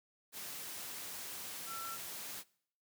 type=tone in noise; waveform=sine; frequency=1347 Hz; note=E6; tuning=37 cents sharp; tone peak=-43 dBFS; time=1.66-1.98 s; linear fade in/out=50 ms; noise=white; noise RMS=-45 dBFS; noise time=0.32-2.44 s; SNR=-1 dB; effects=noise-tail reverb RT60 0.6 s tail -22 dB re dry + high-pass 100 Hz 12 dB/octave